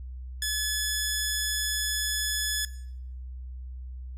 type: tone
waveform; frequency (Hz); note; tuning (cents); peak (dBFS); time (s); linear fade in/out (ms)
10% pulse; 1713; A6; -47; -18; 0.42-2.65; 2
effects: noise-tail reverb RT60 0.7 s tail -18 dB re dry + added 63 Hz sine -36 dBFS peak until 4.17 s